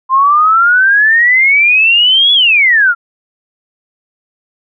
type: exponential two-way sweep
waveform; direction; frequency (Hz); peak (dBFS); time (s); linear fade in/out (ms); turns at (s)
sine; up then down; 1038 to 3423 to 1354; -5; 0.09-2.95; 50; 2.33
effects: none